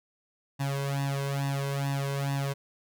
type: tone with flanger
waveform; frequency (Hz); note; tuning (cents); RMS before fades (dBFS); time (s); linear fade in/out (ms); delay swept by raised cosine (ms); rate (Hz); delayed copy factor
sawtooth; 139.1; C#3; +6; -30; 0.59-2.54; 20; 1.1 to 1.96; 2.3; +0.9
effects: none